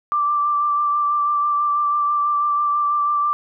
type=tone with vibrato; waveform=sine; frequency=1174.7 Hz; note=D6; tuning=in tune; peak=-16 dBFS; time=0.12-3.33 s; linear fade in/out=0 ms; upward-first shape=sine; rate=6.1 Hz; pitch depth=17 cents each way; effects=none